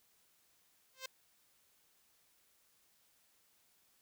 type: tone with exponential growth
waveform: 5% pulse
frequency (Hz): 523.3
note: C5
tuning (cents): 0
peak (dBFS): -27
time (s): 0.93-1.06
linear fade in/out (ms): 5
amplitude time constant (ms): 27
effects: white hiss -72 dBFS RMS until 4.01 s